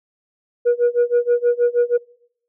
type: tone with tremolo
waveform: sine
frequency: 481.4 Hz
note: B4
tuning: 44 cents flat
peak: -9 dBFS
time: 0.65-1.98 s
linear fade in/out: 20 ms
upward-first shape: sine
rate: 6.3 Hz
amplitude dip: 95%
effects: noise-tail reverb RT60 0.7 s tail -26 dB re dry + tanh soft clip ceiling -10 dBFS